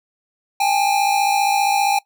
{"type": "tone pair together", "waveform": "square", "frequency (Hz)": [800, 855.1], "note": ["G5", "A5"], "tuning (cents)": [35, -50], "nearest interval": "minor second", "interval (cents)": 115, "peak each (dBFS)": [-17, -22], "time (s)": [0.6, 1.99], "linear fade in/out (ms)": 5, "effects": ["noise-tail reverb RT60 0.1 s tail -21 dB re dry"]}